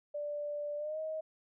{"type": "tone with pitch glide", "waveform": "sine", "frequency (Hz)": [587.3, 629.5], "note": ["D5", "D#5"], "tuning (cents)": [0, 20], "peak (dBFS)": -35, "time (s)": [0.14, 1.21], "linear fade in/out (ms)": 10, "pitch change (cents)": 120, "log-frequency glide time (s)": [0.77, 0.99], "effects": []}